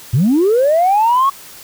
sine linear sweep, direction up, 103.83 to 1120 Hz, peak -8 dBFS, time 0.13-1.3 s, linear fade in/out 10 ms, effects tanh soft clip ceiling -6 dBFS + white hiss -37 dBFS RMS until 1.63 s

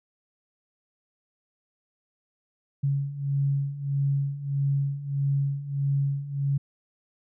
sine beating tone pair, 138.59 / 140.19 Hz, C#3 / C#3, 0 / +20 cents, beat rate 1.6 Hz, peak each -29 / -25 dBFS, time 2.83-6.58 s, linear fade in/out 10 ms, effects none

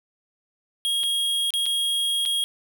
square tone with dropouts, 3273 Hz, G#7, 26 cents flat, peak -22 dBFS, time 0.85-2.44 s, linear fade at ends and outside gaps 0 ms, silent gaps 1.033-1.037 / 1.505-1.538 / 1.657-1.663 / 2.253-2.259 s, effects 9-bit

